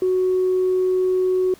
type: tone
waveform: sine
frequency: 370 Hz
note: F#4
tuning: in tune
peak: -15 dBFS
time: 0.02-1.54 s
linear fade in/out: 2 ms
effects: tanh soft clip ceiling -12 dBFS + pink hiss -49 dBFS RMS until 1.59 s